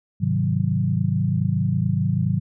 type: chord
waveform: sine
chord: Ab dominant seventh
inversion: none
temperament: equal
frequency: 103.83 / 130.81 / 155.56 / 185 Hz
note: Ab2 / C3 / Eb3 / Gb3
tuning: 0 / 0 / 0 / 0 cents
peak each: -24 dBFS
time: 0.2-2.4 s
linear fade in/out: 20 ms
effects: none